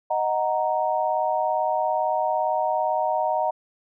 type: chord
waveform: sine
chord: D# minor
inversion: none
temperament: equal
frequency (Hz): 622.3 / 740 / 932.3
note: D#5 / F#5 / A#5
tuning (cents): 0 / 0 / 0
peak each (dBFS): -25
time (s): 0.1-3.51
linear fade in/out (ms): 10
effects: none